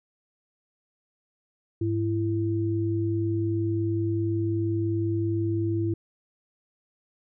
sine tone pair together, 103.83 / 334.3 Hz, G#2 / E4, 0 / +24 cents, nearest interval octave + minor sixth, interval 2024 cents, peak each -26 dBFS, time 1.81-5.94 s, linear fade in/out 5 ms, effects none

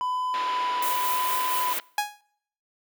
triangle tone with vibrato, 999 Hz, B5, 20 cents sharp, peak -23 dBFS, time 0.01-1.73 s, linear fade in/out 0 ms, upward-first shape sine, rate 0.91 Hz, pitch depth 13 cents each way
white band-pass noise, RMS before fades -36 dBFS, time 0.34-1.8 s, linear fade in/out 0 ms, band 310 to 3500 Hz, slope 24 dB/octave
violet noise with tremolo, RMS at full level -29 dBFS, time 0.82-1.79 s, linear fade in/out 5 ms, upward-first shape sine, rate 4.4 Hz, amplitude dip 35%
sawtooth tone with exponential decay, 830.6 Hz, G#5, in tune, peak -16 dBFS, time 1.98-2.21 s, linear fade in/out 2 ms, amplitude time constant 48 ms
effects noise-tail reverb RT60 0.7 s tail -25 dB re dry

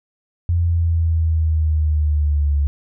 sine linear sweep, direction down, 86.3 to 71.1 Hz, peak -14 dBFS, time 0.49-2.67 s, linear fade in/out 0 ms, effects none

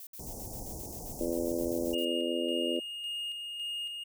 violet noise bursts, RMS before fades -46 dBFS, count 16, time 0-2.049 s, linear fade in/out 2 ms, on 69 ms, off 63 ms
pink band-stop noise, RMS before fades -42 dBFS, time 0.19-1.95 s, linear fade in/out 5 ms, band 840 to 5500 Hz, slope 48 dB/octave
harmonic tone, 85 Hz, F2, 46 cents flat, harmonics 3 / 4 / 5 / 6 / 7, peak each -36 / -33 / -40 / -36 / -37 dBFS, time 1.2-2.8 s, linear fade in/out 10 ms
triangle tone with tremolo, 2846 Hz, F7, 32 cents sharp, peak -32 dBFS, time 1.93-4.04 s, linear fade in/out 10 ms, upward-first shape square, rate 1.8 Hz, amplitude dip 35%
effects none

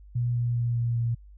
sine tone with pitch steps, 120.8 / 119.9 / 119 / 118.11 / 117.23 Hz, B2 / A#2 / A#2 / A#2 / A#2, -38 / +49 / +36 / +23 / +10 cents, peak -23 dBFS, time 0.15-1.15 s, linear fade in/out 10 ms, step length 200 ms, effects added 50 Hz sine -46 dBFS peak until 1.37 s

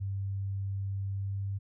sine tone with pitch glide, 98 to 98.62 Hz, G2 to G2, 0 to +11 cents, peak -31 dBFS, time 0-1.59 s, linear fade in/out 20 ms, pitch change +11 cents, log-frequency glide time 1.09-1.41 s, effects none

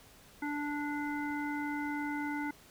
harmonic tone, 292.8 Hz, D4, 5 cents flat, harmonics 1 / 3 / 5 / 7, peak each -35 / -40 / -42 / -43 dBFS, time 0.42-2.51 s, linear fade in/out 5 ms, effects pink hiss -58 dBFS RMS until 2.7 s

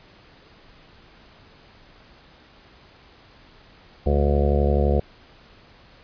harmonic tone, 71.8 Hz, D2, 39 cents flat, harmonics 1 / 2 / 3 / 5 / 6 / 7 / 8 / 9 / 10, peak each -19 / -27 / -27 / -28 / -28 / -26 / -31 / -33 / -32 dBFS, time 4.06-5 s, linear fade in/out 5 ms, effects pink hiss -51 dBFS RMS until 6.03 s + resampled to 11025 Hz

